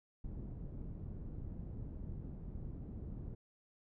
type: low-pass noise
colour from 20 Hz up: pink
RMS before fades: -45 dBFS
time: 0.24-3.35 s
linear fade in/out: 5 ms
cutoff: 230 Hz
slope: 12 dB/octave
effects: none